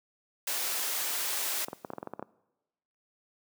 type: high-pass noise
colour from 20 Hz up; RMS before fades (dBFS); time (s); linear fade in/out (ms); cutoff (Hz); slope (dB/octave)
white; -32; 0.47-1.65; 5; 370; 12
type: clicks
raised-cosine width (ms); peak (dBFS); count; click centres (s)
1; -22; 11; 1.684 / 1.731 / 1.848 / 1.903 / 1.935 / 1.983 / 2.029 / 2.073 / 2.136 / 2.195 / 2.226
effects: noise-tail reverb RT60 1.0 s tail -21 dB re dry + high-pass 200 Hz 12 dB/octave